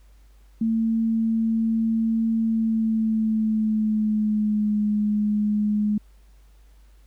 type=tone with pitch glide; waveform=sine; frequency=224.8 to 209.7 Hz; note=A3 to G#3; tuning=+37 to +17 cents; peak=-19 dBFS; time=0.61-5.98 s; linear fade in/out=5 ms; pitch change=-120 cents; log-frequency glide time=2.46-4.79 s; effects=added 50 Hz sine -49 dBFS peak until 7.06 s + pink hiss -64 dBFS RMS until 7.06 s